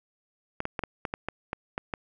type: clicks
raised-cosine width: 0.5 ms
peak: -15 dBFS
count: 10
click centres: 0.604 / 0.654 / 0.792 / 0.837 / 1.052 / 1.139 / 1.286 / 1.531 / 1.779 / 1.938 s
effects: none